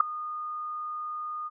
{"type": "tone with ADSR envelope", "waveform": "sine", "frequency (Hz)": 1226, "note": "D#6", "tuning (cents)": -26, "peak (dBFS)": -11, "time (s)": [0, 1.5], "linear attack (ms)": 6, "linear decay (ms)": 4, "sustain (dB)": -21, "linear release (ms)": 32, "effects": []}